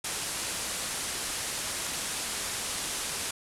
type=low-pass noise; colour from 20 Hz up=white; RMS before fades=-34 dBFS; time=0.04-3.31 s; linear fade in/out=5 ms; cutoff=11000 Hz; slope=48 dB/octave; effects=none